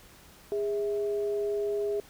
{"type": "tone pair together", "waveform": "sine", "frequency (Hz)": [410.2, 652.5], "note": ["G#4", "E5"], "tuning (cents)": [-21, -18], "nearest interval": "minor sixth", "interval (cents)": 803, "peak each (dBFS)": [-27, -38], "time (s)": [0.52, 2], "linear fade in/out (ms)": 0, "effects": ["pink hiss -54 dBFS RMS until 2.09 s"]}